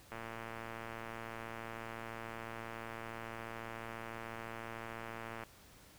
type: click train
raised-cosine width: 0.5 ms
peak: -29 dBFS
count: 607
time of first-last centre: 0.12-5.436 s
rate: 114 Hz
effects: pink hiss -60 dBFS RMS until 5.98 s